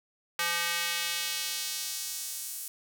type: tone with high-pass filter sweep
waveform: square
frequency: 171.4 Hz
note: F3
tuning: 32 cents flat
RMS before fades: -33 dBFS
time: 0.39-2.68 s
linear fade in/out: 2 ms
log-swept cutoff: 1500 to 9600 Hz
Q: 0.93
effects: none